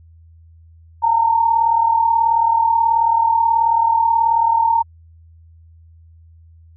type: tone pair together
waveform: sine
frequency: 881.5 / 920 Hz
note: A5 / A#5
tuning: +3 / -23 cents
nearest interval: minor second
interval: 74 cents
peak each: -19 / -13 dBFS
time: 1.02-4.83 s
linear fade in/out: 20 ms
effects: added 82 Hz sine -43 dBFS peak until 6.76 s